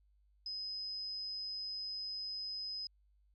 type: tone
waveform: sine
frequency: 5050 Hz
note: D#8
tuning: 25 cents sharp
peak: -39 dBFS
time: 0.46-2.87 s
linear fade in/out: 2 ms
effects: added 50 Hz sine -67 dBFS peak until 3.34 s